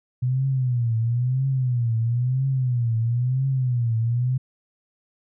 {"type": "tone with vibrato", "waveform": "sine", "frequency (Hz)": 123.47, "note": "B2", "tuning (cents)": 0, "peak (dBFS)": -19, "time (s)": [0.22, 4.38], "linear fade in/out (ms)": 10, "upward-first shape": "triangle", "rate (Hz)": 1, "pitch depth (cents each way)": 170, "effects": []}